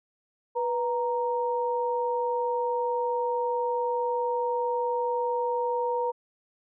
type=tone pair together; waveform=sine; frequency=490.5 / 932.3 Hz; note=B4 / A#5; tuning=-12 / 0 cents; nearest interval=major seventh; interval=1112 cents; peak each=-27 / -28 dBFS; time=0.55-6.12 s; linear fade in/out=20 ms; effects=none